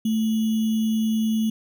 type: tone with sample-and-hold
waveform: sine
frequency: 220 Hz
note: A3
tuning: in tune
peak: -19 dBFS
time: 0.05-1.5 s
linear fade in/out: 5 ms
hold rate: 3150 Hz
effects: none